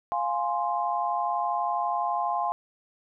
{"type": "chord", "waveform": "sine", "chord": "F minor", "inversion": "none", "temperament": "equal", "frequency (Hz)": [698.5, 830.6, 1046.5], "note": ["F5", "Ab5", "C6"], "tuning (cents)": [0, 0, 0], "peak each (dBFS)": -29, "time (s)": [0.12, 2.52], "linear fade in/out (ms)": 0, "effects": []}